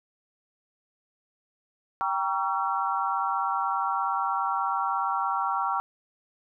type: chord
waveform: sine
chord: G diminished seventh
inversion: none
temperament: just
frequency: 784 / 940.8 / 1128.9 / 1354.7 Hz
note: G5 / Bb5 / Db6 / Fb6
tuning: 0 / +16 / +31 / +47 cents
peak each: -30 dBFS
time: 2.01-5.8 s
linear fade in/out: 0 ms
effects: none